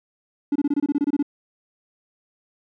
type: tone bursts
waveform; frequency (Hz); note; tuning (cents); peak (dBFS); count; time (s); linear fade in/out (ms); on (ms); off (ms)
triangle; 287.8; D4; -35; -14; 12; 0.52-1.227; 5; 36; 25
effects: tanh soft clip ceiling -13 dBFS